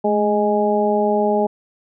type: harmonic tone with a mistuned harmonic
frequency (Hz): 207.7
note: G#3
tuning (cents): 0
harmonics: 1 / 2 / 3 / 4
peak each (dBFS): -21 / -19 / -20 / -21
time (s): 0.04-1.47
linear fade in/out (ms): 10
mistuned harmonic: 1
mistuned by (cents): +47
effects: none